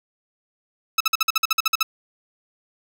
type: tone bursts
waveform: 15% pulse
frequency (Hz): 1302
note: E6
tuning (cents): -22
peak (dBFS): -9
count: 12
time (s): 0.98-1.83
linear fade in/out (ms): 5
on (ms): 25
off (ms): 50
effects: none